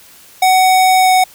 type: tone with pitch glide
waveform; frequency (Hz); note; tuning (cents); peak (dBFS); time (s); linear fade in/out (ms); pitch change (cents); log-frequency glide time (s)
square; 748 to 743.7; F#5 to F#5; +19 to +9; -8; 0.42-1.24; 5; -10; 1.01-1.1
effects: white hiss -42 dBFS RMS until 1.34 s